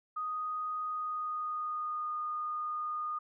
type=tone with pitch glide; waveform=sine; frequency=1244.5 to 1225.9 Hz; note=D#6 to D#6; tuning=0 to -26 cents; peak=-33 dBFS; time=0.16-3.19 s; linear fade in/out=10 ms; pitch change=-26 cents; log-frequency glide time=0.85-2.14 s; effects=none